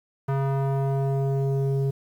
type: tone with low-pass filter sweep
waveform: square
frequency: 136.8 Hz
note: C#3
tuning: 23 cents flat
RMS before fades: -24 dBFS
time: 0.28-1.91 s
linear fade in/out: 10 ms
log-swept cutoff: 1200 to 370 Hz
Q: 1.5
effects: 9-bit